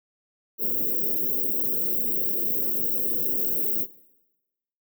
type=band-stop noise; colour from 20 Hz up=white; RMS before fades=-25 dBFS; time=0.58-3.87 s; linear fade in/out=50 ms; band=510 to 15000 Hz; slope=48 dB/octave; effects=noise-tail reverb RT60 1.0 s tail -19 dB re dry + high-pass 200 Hz 12 dB/octave